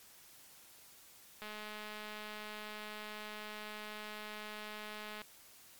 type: click train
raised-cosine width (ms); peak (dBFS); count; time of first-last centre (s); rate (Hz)
0.3; -30; 806; 1.42-5.217; 212
effects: white hiss -59 dBFS RMS until 5.79 s + MP3 96 kbps